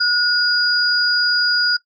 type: tone pair together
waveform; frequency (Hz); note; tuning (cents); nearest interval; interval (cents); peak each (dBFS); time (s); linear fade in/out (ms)
sine; 1451 / 4881; F#6 / D#8; -34 / -34; octave + major sixth; 2100; -17; 0-1.77; 10
effects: noise-tail reverb RT60 0.1 s tail -19 dB re dry